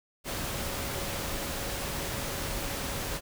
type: tone in noise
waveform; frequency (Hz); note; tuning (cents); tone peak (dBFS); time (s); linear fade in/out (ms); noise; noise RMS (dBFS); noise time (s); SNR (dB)
sine; 556; C#5; +5; -44; 0.24-3.21; 50; pink; -34; 0.24-3.21; -13
effects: none